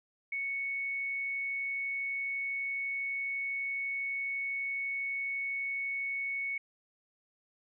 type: tone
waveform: sine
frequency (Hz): 2217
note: C#7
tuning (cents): 0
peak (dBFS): -32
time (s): 0.32-6.58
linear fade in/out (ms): 5
effects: none